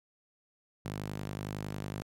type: tone with high-pass filter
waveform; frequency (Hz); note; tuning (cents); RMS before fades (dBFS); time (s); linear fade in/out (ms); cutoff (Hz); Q
sawtooth; 50.9; G#1; -34; -39; 0.85-2.02; 0; 130; 1.4
effects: AAC 64 kbps